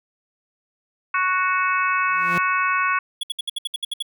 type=harmonic tone; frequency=370 Hz; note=F#4; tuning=in tune; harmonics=3 / 4 / 5 / 6 / 7; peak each=-21 / -23 / -31 / -28 / -27 dBFS; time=1.14-2.99 s; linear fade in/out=5 ms
type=tone with exponential growth; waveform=sawtooth; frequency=173.9 Hz; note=F3; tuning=7 cents flat; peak=-18 dBFS; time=2.05-2.38 s; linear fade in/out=0 ms; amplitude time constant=70 ms
type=tone bursts; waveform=square; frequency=3371 Hz; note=G#7; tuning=25 cents sharp; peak=-23 dBFS; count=10; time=3.21-4.025 s; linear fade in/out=5 ms; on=23 ms; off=65 ms
effects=none